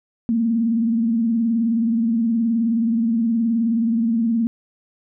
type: tone with vibrato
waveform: sine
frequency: 228.7 Hz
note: A#3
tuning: 33 cents flat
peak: -16 dBFS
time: 0.29-4.47 s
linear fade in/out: 0 ms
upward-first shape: sine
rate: 19 Hz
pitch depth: 72 cents each way
effects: none

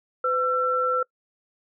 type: tone pair together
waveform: sine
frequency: 505.3 / 1345 Hz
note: B4 / E6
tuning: +40 / +34 cents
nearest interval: octave + perfect fourth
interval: 1694 cents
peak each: -25 / -22 dBFS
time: 0.24-1.03 s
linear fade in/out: 5 ms
effects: noise-tail reverb RT60 0.1 s tail -24 dB re dry

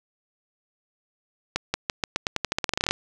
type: accelerating click train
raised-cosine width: 0.2 ms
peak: -6 dBFS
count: 19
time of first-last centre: 1.56-2.91 s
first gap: 180 ms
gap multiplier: 0.88
effects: none

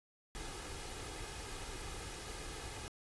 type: noise with comb filter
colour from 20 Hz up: pink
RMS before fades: -45 dBFS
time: 0.35-2.88 s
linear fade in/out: 0 ms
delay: 2.4 ms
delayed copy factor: +0.5
effects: resampled to 24000 Hz

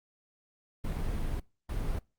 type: noise bursts at uneven times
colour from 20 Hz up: brown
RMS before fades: -32 dBFS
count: 2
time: 0.84-1.4 / 1.69-1.99 s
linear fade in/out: 5 ms
effects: noise-tail reverb RT60 0.3 s tail -24 dB re dry + Opus 32 kbps

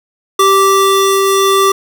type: tone pair together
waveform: square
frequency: 390 / 1169.4 Hz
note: G4 / D6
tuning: -9 / -8 cents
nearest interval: octave + perfect fifth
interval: 1901 cents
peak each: -11 dBFS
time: 0.39-1.72 s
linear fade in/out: 5 ms
effects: none

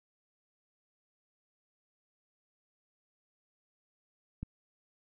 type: click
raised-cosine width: 5 ms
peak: -25 dBFS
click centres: 4.43 s
effects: none

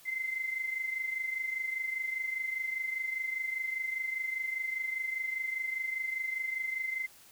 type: tone pair together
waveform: sine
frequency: 2068 / 2093 Hz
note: C7 / C7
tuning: -21 / 0 cents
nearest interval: unison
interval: 21 cents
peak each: -33 / -39 dBFS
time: 0.05-7.07 s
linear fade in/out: 20 ms
effects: white hiss -57 dBFS RMS until 7.31 s

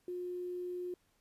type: tone with quantisation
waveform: sine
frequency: 358 Hz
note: F4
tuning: 43 cents sharp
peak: -37 dBFS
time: 0.08-0.94 s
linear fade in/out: 2 ms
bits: 11
effects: pink hiss -74 dBFS RMS until 1.2 s + resampled to 32000 Hz

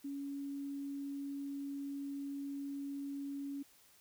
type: tone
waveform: sine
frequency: 280 Hz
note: C#4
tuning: 18 cents sharp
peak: -39 dBFS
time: 0.04-3.63 s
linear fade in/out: 10 ms
effects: white hiss -65 dBFS RMS until 4 s

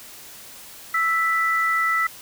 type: tone pair together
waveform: sine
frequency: 1318.5 / 1975.5 Hz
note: E6 / B6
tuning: 0 / 0 cents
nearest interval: perfect fifth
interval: 700 cents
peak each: -21 dBFS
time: 0.94-2.07 s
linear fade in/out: 5 ms
effects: white hiss -42 dBFS RMS until 2.21 s

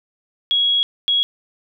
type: tone bursts at uneven times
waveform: sine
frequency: 3322 Hz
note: G#7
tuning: in tune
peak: -14 dBFS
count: 2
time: 0.51-0.83 / 1.08-1.23 s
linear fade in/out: 0 ms
effects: none

